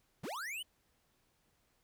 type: linear sweep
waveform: square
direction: up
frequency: 86 to 3105 Hz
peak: -40 dBFS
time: 0.23-0.63 s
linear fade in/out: 10 ms
effects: pink hiss -75 dBFS RMS until 1.83 s